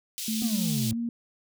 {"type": "high-pass noise", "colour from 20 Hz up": "pink", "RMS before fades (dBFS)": -34, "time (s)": [0.18, 0.91], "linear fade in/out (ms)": 0, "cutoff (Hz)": 3200, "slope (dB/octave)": 24}
{"type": "tone with pitch glide", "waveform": "sine", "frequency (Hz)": [220, 234.4], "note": ["A3", "A#3"], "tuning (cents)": [0, 10], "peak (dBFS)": -27, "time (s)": [0.28, 1.09], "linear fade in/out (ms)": 2, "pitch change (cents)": 110, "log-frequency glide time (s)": [0.88, 0.98]}
{"type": "exponential sweep", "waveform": "triangle", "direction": "down", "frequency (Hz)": [250.6, 108.2], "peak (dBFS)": -26, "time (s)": [0.42, 0.93], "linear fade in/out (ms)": 0}
{"effects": []}